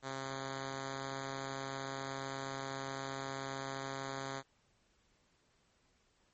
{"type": "tone with pitch glide", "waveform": "5% pulse", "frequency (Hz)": [134.4, 135.41], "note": ["C3", "C#3"], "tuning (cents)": [47, -40], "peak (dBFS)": -28, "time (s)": [0.02, 4.43], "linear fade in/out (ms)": 50, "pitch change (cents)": 13, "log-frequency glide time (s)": [0.16, 1.06], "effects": ["pink hiss -73 dBFS RMS until 6.33 s", "MP3 32 kbps"]}